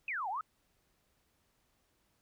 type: exponential two-way sweep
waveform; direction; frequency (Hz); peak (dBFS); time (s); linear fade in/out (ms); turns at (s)
sine; down then up; 2637 to 720 to 1334; -34; 0.08-0.41; 2; 0.29
effects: pink hiss -75 dBFS RMS until 2.21 s